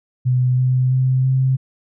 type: tone with pitch steps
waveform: sine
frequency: 126.3 / 127.99 / 129.7 / 131.44 Hz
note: B2 / C3 / C3 / C3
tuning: +39 / -38 / -15 / +8 cents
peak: -13 dBFS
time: 0.25-1.57 s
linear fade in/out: 20 ms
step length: 330 ms
effects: none